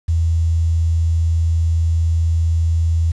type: tone with quantisation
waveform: sine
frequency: 82.41 Hz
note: E2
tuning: in tune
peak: -13 dBFS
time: 0.08-3.12 s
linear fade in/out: 10 ms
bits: 7
effects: resampled to 24000 Hz